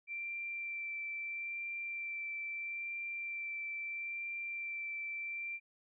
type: tone with vibrato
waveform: sine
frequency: 2349 Hz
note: D7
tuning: in tune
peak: -38 dBFS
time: 0.07-5.6 s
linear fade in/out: 50 ms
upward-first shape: sine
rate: 0.76 Hz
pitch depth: 11 cents each way
effects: none